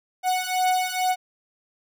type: beating tone pair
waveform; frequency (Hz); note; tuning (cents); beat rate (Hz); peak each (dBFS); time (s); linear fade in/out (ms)
45% pulse; 737 / 739.2; F#5 / F#5; -7 / -2; 2.2; -24 / -24; 0.23-1.16; 50
effects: none